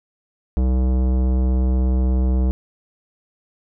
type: tone with tanh clipping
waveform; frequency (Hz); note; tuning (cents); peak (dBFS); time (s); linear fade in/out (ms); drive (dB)
sine; 63.7; C2; -46; -17; 0.57-2.51; 0; 17
effects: none